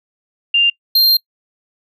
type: tone pair in turn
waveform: sine / square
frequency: 2794 / 4186 Hz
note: F7 / C8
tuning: 0 / 0 cents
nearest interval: perfect fifth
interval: 700 cents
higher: second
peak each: -9 dBFS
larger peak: neither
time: 0.54-0.7 / 0.95-1.17 s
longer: second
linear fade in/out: 5 ms
effects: noise-tail reverb RT60 0.1 s tail -25 dB re dry